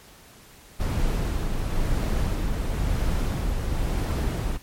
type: noise with tremolo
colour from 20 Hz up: brown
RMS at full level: -23 dBFS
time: 0.79-4.58 s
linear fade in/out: 20 ms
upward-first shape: sine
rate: 0.98 Hz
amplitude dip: 30%
effects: pink hiss -50 dBFS RMS until 4.62 s + MP3 64 kbps